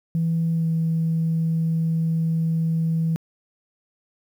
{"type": "tone with pitch glide", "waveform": "sine", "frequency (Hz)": [164.81, 162.92], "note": ["E3", "E3"], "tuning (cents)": [0, -20], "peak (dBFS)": -18, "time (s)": [0.15, 3.16], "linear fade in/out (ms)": 0, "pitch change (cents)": -20, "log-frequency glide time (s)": [0.54, 0.66], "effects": ["tanh soft clip ceiling -15 dBFS", "9-bit"]}